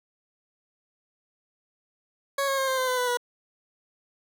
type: tone with pitch steps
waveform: 20% pulse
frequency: 554.4 / 544.2 / 534.3 / 524.5 / 514.9 / 505.5 / 496.2 / 487.1 Hz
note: C#5 / C#5 / C5 / C5 / C5 / B4 / B4 / B4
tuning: 0 / -32 / +36 / +4 / -28 / +40 / +8 / -24 cents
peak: -19 dBFS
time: 2.38-3.172 s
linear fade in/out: 5 ms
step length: 99 ms
effects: none